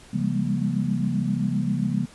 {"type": "tone cluster", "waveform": "sine", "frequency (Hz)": [135.2, 169.8, 196.3, 203.9, 236.9], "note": ["C#3", "F3", "G3", "G#3", "A#3"], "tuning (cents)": [-43, -48, 3, -32, 28], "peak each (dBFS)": -28, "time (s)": [0.13, 2.06], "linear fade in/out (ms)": 10, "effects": ["pink hiss -49 dBFS RMS until 2.14 s", "resampled to 24000 Hz"]}